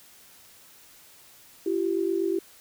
sine tone pair together, 338.9 / 387.1 Hz, E4 / G4, +48 / -22 cents, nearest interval major second, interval 230 cents, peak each -26 dBFS, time 1.66-2.39 s, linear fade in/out 5 ms, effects white hiss -53 dBFS RMS until 2.6 s

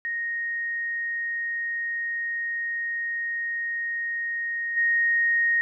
sine tone with level steps, 1865 Hz, A#6, in tune, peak -26 / -19 dBFS, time 0.05-5.61 s, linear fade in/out 0 ms, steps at 4.76 s, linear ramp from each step 20 ms, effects none

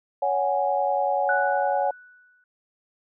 sine chord, C# suspended fourth, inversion none, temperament equal with one note detuned, 560.2 / 740 / 830.6 Hz, C#5 / F#5 / G#5, +18 / 0 / 0 cents, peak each -25 dBFS, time 0.22-1.91 s, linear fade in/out 5 ms
sine tone with exponential decay, 1480 Hz, F#6, in tune, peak -21 dBFS, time 1.29-2.44 s, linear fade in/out 2 ms, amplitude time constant 250 ms
effects none

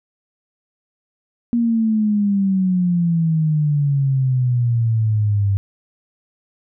sine exponential sweep, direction down, 238.3 to 98 Hz, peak -14 dBFS, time 1.53-5.57 s, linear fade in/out 0 ms, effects none

